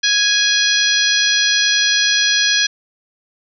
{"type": "harmonic tone", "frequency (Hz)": 830.6, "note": "G#5", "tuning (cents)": 0, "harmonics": [2, 3, 4, 5, 6, 7], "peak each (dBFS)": [-18, -23, -18, -19, -22, -21], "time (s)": [0.03, 2.67], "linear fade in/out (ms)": 10, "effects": []}